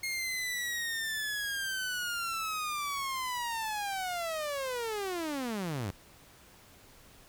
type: linear sweep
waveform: sawtooth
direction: down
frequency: 2149 to 86.8 Hz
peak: -29 dBFS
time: 0.03-5.91 s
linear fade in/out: 5 ms
effects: pink hiss -57 dBFS RMS until 7.28 s